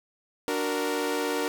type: chord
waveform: sawtooth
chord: D augmented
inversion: none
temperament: equal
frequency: 293.7 / 370 / 466.2 Hz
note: D4 / F#4 / A#4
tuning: 0 / 0 / 0 cents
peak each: -27 / -29 / -25 dBFS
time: 0.48-1.48 s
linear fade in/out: 0 ms
effects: none